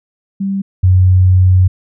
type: tone pair in turn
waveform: sine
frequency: 195.6 / 92.31 Hz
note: G3 / F#2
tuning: -4 / -4 cents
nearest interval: octave + minor second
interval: 1300 cents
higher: first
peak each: -14 / -5 dBFS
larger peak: second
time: 0.4-0.62 / 0.83-1.68 s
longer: second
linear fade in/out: 10 ms
effects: none